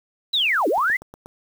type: linear two-way sweep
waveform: sine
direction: down then up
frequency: 4026 to 277.2 to 2104 Hz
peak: -17 dBFS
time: 0.33-0.97 s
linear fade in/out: 10 ms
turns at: 0.68 s
type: click train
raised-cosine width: 1 ms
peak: -25 dBFS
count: 5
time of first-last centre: 0.78-1.26 s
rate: 8.34 Hz
effects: 7-bit